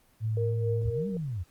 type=tone with vibrato; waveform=sine; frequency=109.2 Hz; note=A2; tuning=13 cents flat; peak=-26 dBFS; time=0.2-0.95 s; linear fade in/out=50 ms; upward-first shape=sine; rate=3.6 Hz; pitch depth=20 cents each way
type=tone with tremolo; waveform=sine; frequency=467 Hz; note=A#4; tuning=3 cents sharp; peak=-28 dBFS; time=0.37-1.17 s; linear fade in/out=2 ms; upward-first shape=sine; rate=3.7 Hz; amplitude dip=65%
type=linear two-way sweep; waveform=sine; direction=up then down; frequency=51 to 204.5 to 78.3 Hz; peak=-30 dBFS; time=0.84-1.44 s; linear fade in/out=20 ms; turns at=1.08 s
effects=pink hiss -64 dBFS RMS until 1.5 s + Opus 24 kbps